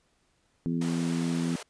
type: harmonic tone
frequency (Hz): 84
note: E2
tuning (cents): +33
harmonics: 2 / 3 / 4 / 5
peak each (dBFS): -29 / -29 / -38 / -44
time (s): 0.66-1.56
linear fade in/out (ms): 0
type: high-pass noise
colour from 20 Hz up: pink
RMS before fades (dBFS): -41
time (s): 0.81-1.63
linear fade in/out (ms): 5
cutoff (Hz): 390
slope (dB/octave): 96
effects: pink hiss -70 dBFS RMS until 1.69 s + resampled to 22050 Hz

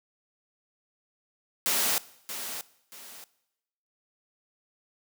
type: noise with echo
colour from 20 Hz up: white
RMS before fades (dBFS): -26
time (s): 1.66-1.98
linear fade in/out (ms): 0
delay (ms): 630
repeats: 2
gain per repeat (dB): -10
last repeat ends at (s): 3.24
effects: noise-tail reverb RT60 0.9 s tail -20 dB re dry + high-pass 200 Hz 12 dB/octave

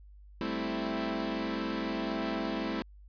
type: chord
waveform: sawtooth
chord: A minor seventh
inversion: third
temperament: equal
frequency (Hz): 196 / 220 / 261.6 / 329.6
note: G3 / A3 / C4 / E4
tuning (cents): 0 / 0 / 0 / 0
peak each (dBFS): -35 / -33 / -33 / -32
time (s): 0.41-2.82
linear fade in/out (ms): 0
effects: added 50 Hz sine -50 dBFS peak until 3.08 s + resampled to 11025 Hz

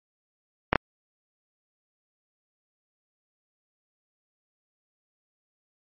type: clicks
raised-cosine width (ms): 0.5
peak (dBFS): -3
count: 2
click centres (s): 0.73 / 0.757
effects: MP3 32 kbps

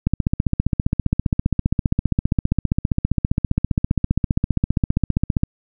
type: click train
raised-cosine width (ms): 5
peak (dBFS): -4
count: 82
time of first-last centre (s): 0.07-5.434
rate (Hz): 15.1
effects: none

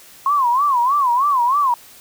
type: tone with vibrato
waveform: sine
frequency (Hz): 1054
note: C6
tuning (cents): +12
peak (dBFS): -13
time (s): 0.26-1.74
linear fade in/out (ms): 2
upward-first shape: sine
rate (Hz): 3.2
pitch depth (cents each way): 190
effects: white hiss -44 dBFS RMS until 2 s

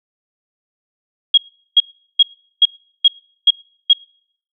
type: tone bursts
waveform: sine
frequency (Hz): 3287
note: G#7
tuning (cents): -19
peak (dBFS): -5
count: 7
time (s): 1.34-3.932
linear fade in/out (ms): 5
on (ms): 36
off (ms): 390
effects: noise-tail reverb RT60 0.6 s tail -26 dB re dry

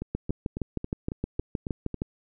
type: two click trains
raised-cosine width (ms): 3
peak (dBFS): -15 / -19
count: 13 / 8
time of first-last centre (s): 0.15-2.019 / 0.02-1.943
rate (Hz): 6.42 / 3.64
effects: none

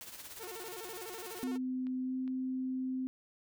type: noise with tremolo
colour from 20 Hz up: white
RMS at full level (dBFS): -46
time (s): 0.01-1.44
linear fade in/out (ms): 0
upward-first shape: sine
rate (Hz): 17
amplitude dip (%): 55
type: tone with vibrato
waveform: sawtooth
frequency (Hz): 404.3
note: G#4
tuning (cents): -46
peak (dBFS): -40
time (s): 0.39-1.58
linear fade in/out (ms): 20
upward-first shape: square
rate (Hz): 12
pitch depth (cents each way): 190
type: clicks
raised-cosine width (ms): 0.3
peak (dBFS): -40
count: 5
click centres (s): 0.874 / 1.091 / 1.145 / 1.869 / 2.278
type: tone with pitch glide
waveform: sine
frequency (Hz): 256.4 to 258.8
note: C4 to C4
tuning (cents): -35 to -19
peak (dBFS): -33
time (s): 1.43-3.07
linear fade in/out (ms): 0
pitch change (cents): +16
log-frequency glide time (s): 2.02-2.15
effects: none

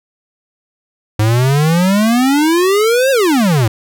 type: exponential two-way sweep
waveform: square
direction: up then down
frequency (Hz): 104.3 to 552 to 104.3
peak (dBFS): -10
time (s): 1.19-3.68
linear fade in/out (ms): 5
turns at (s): 3.11
effects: none

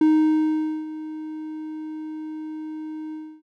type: tone with ADSR envelope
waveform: triangle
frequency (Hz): 311.1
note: D#4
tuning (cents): 0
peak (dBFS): -11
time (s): 0.01-3.42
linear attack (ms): 4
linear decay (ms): 840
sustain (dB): -17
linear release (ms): 290
effects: none

